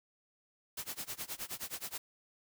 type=noise with tremolo; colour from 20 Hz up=white; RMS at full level=-39 dBFS; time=0.77-1.98 s; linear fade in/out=5 ms; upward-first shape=sine; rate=9.5 Hz; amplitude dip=95%; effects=none